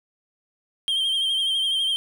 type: tone with vibrato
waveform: triangle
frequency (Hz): 3173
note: G7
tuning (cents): +20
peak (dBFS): -19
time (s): 0.88-1.96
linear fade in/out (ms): 0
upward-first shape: sine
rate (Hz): 12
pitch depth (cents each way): 43
effects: none

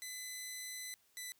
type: tone pair in turn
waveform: 10% pulse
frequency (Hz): 2012 / 1994.6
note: B6 / B6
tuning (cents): +32 / +17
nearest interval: unison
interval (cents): 15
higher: first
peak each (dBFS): -34 / -34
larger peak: neither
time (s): 0.02-0.94 / 1.17-1.32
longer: first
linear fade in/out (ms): 0
effects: white hiss -72 dBFS RMS until 1.39 s

